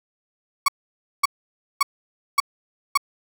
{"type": "tone bursts", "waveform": "35% pulse", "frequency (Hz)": 1119, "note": "C#6", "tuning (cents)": 16, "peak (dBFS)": -12, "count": 5, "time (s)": [0.66, 2.975], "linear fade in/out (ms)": 5, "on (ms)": 23, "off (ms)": 550, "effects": []}